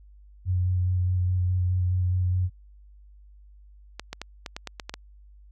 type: tone with vibrato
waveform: sine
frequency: 90.9 Hz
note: F#2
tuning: 30 cents flat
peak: -21 dBFS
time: 0.45-2.5 s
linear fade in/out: 50 ms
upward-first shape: square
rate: 4.8 Hz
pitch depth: 14 cents each way
type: clicks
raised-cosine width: 0.2 ms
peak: -16 dBFS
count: 9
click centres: 3.996 / 4.13 / 4.216 / 4.462 / 4.565 / 4.673 / 4.798 / 4.895 / 4.94 s
effects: added 50 Hz sine -48 dBFS peak until 5.51 s